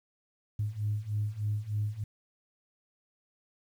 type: beating tone pair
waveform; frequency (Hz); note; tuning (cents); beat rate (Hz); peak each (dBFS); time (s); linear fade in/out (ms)
sine; 103.3 / 106.6; G#2 / G#2; -9 / +46; 3.3; -33 / -31; 0.59-2.04; 5
effects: tanh soft clip ceiling -22 dBFS + 10-bit